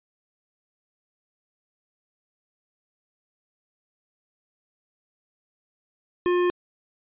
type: tone with tanh clipping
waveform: sine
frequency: 355.6 Hz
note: F4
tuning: 31 cents sharp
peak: -21 dBFS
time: 6.26-6.5 s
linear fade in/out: 0 ms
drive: 18 dB
effects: resampled to 8000 Hz